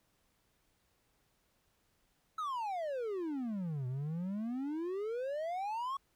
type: exponential two-way sweep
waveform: triangle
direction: down then up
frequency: 1318.5 to 123.2 to 1127 Hz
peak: -33 dBFS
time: 2.38-5.97 s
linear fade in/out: 5 ms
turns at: 3.87 s
effects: pink hiss -75 dBFS RMS until 6.15 s